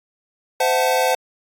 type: chord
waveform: square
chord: F# half-diminished seventh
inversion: second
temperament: equal with one note detuned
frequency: 515.2 / 659.3 / 740 / 880 Hz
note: C5 / E5 / F#5 / A5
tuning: -27 / 0 / 0 / 0 cents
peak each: -20 / -25 / -22 / -23 dBFS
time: 0.6-1.15 s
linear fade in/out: 5 ms
effects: AAC 64 kbps